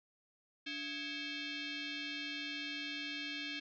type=tone with frequency modulation; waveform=sine; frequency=291 Hz; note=D4; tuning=16 cents flat; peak=-39 dBFS; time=0.66-3.6 s; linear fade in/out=10 ms; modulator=973 Hz; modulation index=4; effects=none